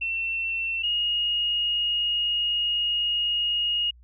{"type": "tone pair in turn", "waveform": "sine", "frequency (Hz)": [2697, 2868], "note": ["E7", "F7"], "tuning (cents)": [39, 45], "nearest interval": "minor second", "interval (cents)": 106, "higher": "second", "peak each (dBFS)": [-25, -22], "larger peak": "second", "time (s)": [[0.01, 0.83], [0.83, 3.91]], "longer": "second", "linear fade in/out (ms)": 10, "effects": ["added 60 Hz sine -49 dBFS peak until 4.03 s"]}